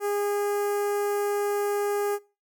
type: tone with notch filter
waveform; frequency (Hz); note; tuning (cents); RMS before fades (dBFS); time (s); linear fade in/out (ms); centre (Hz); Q
sawtooth; 408.9; G#4; -27; -27; 0-2.19; 50; 3700; 0.5
effects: noise-tail reverb RT60 0.3 s tail -21 dB re dry